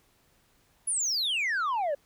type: exponential sweep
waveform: sine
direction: down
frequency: 10548 to 545 Hz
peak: -23 dBFS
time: 0.87-1.95 s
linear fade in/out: 10 ms
effects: tanh soft clip ceiling -25 dBFS + pink hiss -66 dBFS RMS until 2.05 s